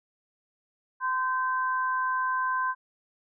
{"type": "tone pair together", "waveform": "sine", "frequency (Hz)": [1028.6, 1551], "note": ["C6", "G6"], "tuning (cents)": [-30, -19], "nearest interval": "perfect fifth", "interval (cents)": 711, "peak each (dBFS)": [-26, -30], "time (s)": [1, 2.75], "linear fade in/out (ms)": 50, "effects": []}